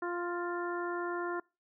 harmonic tone with a mistuned harmonic, 349.2 Hz, F4, in tune, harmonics 1 / 2 / 3 / 4 / 5, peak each -35 / -42 / -40 / -41 / -46 dBFS, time 0.02-1.4 s, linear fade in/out 5 ms, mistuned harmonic 5, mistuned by +21 cents, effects noise-tail reverb RT60 0.3 s tail -26 dB re dry

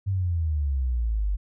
sine exponential sweep, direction down, 100 to 47.48 Hz, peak -22 dBFS, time 0.06-1.37 s, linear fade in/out 20 ms, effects none

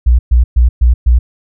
sine tone bursts, 60.4 Hz, B1, 38 cents flat, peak -4 dBFS, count 5, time 0.06-1.19 s, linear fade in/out 10 ms, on 130 ms, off 120 ms, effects none

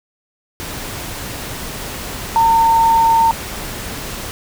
sine tone in noise, 910 Hz, A#5, 42 cents flat, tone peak -9 dBFS, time 2.36-3.31 s, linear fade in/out 0 ms, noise pink, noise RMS -27 dBFS, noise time 0.6-4.31 s, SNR +15 dB, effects none

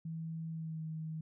sine tone with pitch glide, 162.4 to 158.51 Hz, E3 to D#3, -26 to +32 cents, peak -38 dBFS, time 0.05-1.21 s, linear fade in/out 5 ms, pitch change -42 cents, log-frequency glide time 0.5-0.83 s, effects none

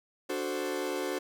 40% pulse chord, D dominant seventh, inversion none, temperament equal, 293.7 / 370 / 440 / 523.3 Hz, D4 / F#4 / A4 / C5, 0 / 0 / 0 / 0 cents, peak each -37 / -34 / -38 / -36 dBFS, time 0.29-1.19 s, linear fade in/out 10 ms, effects none

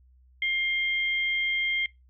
sine tone pair together, 2117 / 3197 Hz, C7 / G7, +20 / +33 cents, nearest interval perfect fifth, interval 713 cents, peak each -25 / -31 dBFS, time 0.42-1.86 s, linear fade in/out 2 ms, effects noise-tail reverb RT60 0.2 s tail -21 dB re dry + added 63 Hz sine -55 dBFS peak until 2.09 s

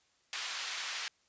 white band-pass noise, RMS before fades -39 dBFS, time 0.33-1.08 s, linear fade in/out 0 ms, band 1200 to 4500 Hz, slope 12 dB/octave, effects white hiss -71 dBFS RMS until 1.28 s + resampled to 16000 Hz

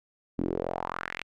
sawtooth tone with band-pass filter sweep, 43.65 Hz, F1, in tune, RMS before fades -33 dBFS, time 0.38-1.23 s, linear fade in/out 10 ms, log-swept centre 260 to 2600 Hz, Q 3.3, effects none

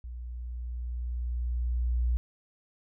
sine tone with level ramp, 60.3 Hz, B1, 41 cents flat, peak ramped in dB -37 to -23 dBFS, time 0.04-2.17 s, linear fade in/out 0 ms, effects none

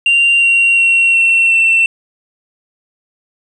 triangle tone with pitch steps, 2774 / 2753 / 2733 / 2712 / 2692 Hz, F7 / F7 / F7 / E7 / E7, -12 / -25 / -38 / +49 / +36 cents, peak -5 dBFS, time 0.06-1.86 s, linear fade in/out 2 ms, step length 360 ms, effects tanh soft clip ceiling -3 dBFS + resampled to 24000 Hz

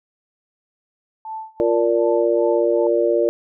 sine tone with tremolo, 880 Hz, A5, in tune, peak -26 dBFS, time 1.25-2.87 s, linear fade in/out 2 ms, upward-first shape sine, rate 2.6 Hz, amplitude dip 95%
sine chord, Bb major, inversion second, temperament just, 349.6 / 466.2 / 582.7 Hz, F4 / Bb4 / D5, +2 / 0 / -14 cents, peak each -19 dBFS, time 1.6-3.29 s, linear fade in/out 0 ms
effects none

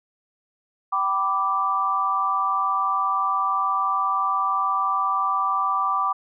sine tone cluster, 773 / 990 / 1173 Hz, G5 / B5 / D6, -24 / +4 / -2 cents, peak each -28 / -27 / -21 dBFS, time 0.92-6.13 s, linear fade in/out 10 ms, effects none

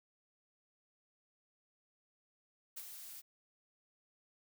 blue noise with ADSR envelope, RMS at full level -43 dBFS, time 2.76-3.22 s, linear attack 17 ms, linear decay 41 ms, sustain -7 dB, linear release 26 ms, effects none

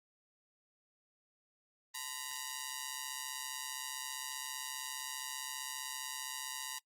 5% pulse ring-modulated tone, 956 Hz, A#5, 43 cents sharp, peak -25 dBFS, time 1.94-6.79 s, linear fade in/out 10 ms, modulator 67.6 Hz, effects noise-tail reverb RT60 0.1 s tail -22 dB re dry + Opus 24 kbps

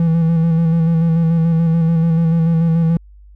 triangle tone with vibrato, 164.81 Hz, E3, in tune, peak -9 dBFS, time 0-2.97 s, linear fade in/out 2 ms, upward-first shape square, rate 6.9 Hz, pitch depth 27 cents each way, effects added 50 Hz sine -39 dBFS peak until 3.35 s

